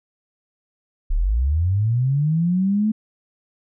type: linear sweep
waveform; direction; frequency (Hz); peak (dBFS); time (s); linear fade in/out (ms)
sine; up; 30.87 to 220; -16; 1.1-2.92; 10
effects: none